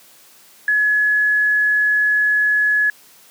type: tone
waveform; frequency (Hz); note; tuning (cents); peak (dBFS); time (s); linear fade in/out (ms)
sine; 1696; G#6; +36; -13; 0.68-2.9; 2
effects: white hiss -48 dBFS RMS until 3.3 s + high-pass 150 Hz 12 dB/octave